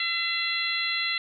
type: harmonic tone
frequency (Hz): 678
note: E5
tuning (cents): +49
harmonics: 2 / 3 / 4 / 5 / 6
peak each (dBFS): -37 / -29 / -32 / -33 / -30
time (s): 0-1.18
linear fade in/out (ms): 2
effects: none